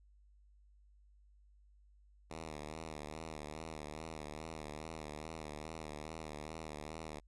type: tone with vibrato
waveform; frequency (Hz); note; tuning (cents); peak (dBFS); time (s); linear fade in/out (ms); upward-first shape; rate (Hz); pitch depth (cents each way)
5% pulse; 77.5; D#2; -6; -33; 2.3-7.2; 10; sine; 2.4; 76
effects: added 50 Hz sine -62 dBFS peak until 7.27 s + resampled to 24000 Hz